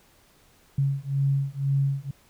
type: beating tone pair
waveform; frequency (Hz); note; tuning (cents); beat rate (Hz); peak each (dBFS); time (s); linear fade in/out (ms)
sine; 137.3 / 139.3; C#3 / C#3; -16 / +9; 2; -25; 0.78-2.11; 5
effects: pink hiss -59 dBFS RMS until 2.29 s